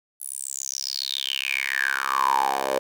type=tone with high-pass filter sweep; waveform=10% pulse; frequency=67.2 Hz; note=C2; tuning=47 cents sharp; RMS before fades=-26 dBFS; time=0.2-2.79 s; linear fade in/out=10 ms; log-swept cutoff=11000 to 550 Hz; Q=9.2; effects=none